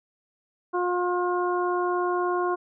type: harmonic tone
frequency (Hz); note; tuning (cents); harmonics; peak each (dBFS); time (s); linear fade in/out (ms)
356.7; F4; +37; 1 / 2 / 3 / 4; -25 / -30 / -28 / -35; 0.73-2.56; 20
effects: none